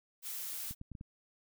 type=noise; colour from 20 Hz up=blue; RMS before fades=-41 dBFS; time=0.22-0.75 s; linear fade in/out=50 ms
type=clicks; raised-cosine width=5 ms; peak=-33 dBFS; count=5; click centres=0.71 / 0.814 / 0.917 / 0.952 / 1.011 s
effects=none